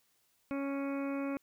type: harmonic tone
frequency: 277.2 Hz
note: C#4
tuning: in tune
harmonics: 1 / 2 / 3 / 4 / 5 / 6 / 7 / 8 / 9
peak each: -34 / -40 / -51 / -47 / -49 / -58 / -58 / -51 / -52 dBFS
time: 0.51-1.37 s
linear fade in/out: 0 ms
effects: white hiss -73 dBFS RMS until 1.42 s